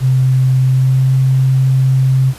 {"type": "tone with pitch glide", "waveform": "sine", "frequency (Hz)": [130, 131.81], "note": ["C3", "C3"], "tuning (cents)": [-11, 13], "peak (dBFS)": -8, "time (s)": [0, 2.34], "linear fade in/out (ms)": 50, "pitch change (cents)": 24, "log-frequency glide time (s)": [0.67, 1.13], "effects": ["pink hiss -36 dBFS RMS until 2.38 s", "resampled to 32000 Hz"]}